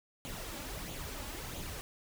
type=noise with flanger; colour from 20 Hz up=pink; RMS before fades=-42 dBFS; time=0.25-1.81 s; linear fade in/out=0 ms; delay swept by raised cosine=0.28 to 3.58 ms; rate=1.5 Hz; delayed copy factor=+0.55; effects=none